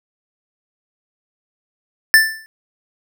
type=tone with exponential decay; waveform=square; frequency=1767 Hz; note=A6; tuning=7 cents sharp; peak=-4 dBFS; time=2.14-2.46 s; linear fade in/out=0 ms; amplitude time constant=69 ms; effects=none